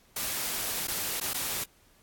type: noise with dropouts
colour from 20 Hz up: white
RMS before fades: -32 dBFS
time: 0.16-1.64 s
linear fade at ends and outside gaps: 5 ms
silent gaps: 0.873-0.88 / 1.201-1.211 / 1.335-1.342 s
effects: pink hiss -62 dBFS RMS until 2.02 s + AAC 64 kbps